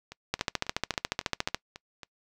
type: two click trains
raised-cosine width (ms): 0.2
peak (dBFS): -24 / -9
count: 8 / 18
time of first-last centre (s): 0.12-2.033 / 0.34-1.546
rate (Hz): 3.66 / 14.1
effects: noise-tail reverb RT60 0.1 s tail -24 dB re dry